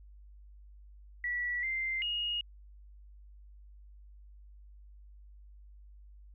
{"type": "tone with pitch steps", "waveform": "sine", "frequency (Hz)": [1947, 2087, 2869], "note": ["B6", "C7", "F7"], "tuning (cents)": [-25, -5, 46], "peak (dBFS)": -31, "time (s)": [1.24, 2.41], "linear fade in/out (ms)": 2, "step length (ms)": 390, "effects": ["added 50 Hz sine -51 dBFS peak until 6.34 s"]}